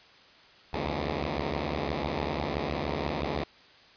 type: tone cluster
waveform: 5% pulse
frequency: 70.7 / 76.7 / 84.3 Hz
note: C#2 / D#2 / E2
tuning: +35 / -24 / +39 cents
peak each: -21 / -23 / -24 dBFS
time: 0.73-3.44 s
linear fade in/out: 5 ms
effects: white hiss -55 dBFS RMS until 3.96 s + resampled to 11025 Hz